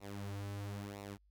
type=tone with flanger; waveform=sawtooth; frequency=100.6 Hz; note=G2; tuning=45 cents sharp; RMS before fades=-44 dBFS; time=0-1.18 s; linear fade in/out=50 ms; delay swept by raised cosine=0.62 to 5.72 ms; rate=1 Hz; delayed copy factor=-0.7; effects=added 50 Hz sine -66 dBFS peak until 1.3 s